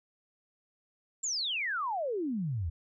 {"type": "exponential sweep", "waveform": "sine", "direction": "down", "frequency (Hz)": [7540, 74.8], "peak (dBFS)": -30, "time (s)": [1.23, 2.7], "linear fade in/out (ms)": 10, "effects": []}